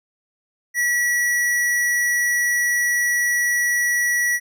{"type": "tone", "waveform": "square", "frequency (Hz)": 1936, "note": "B6", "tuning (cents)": -35, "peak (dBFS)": -18, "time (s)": [0.74, 4.4], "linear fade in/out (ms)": 50, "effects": []}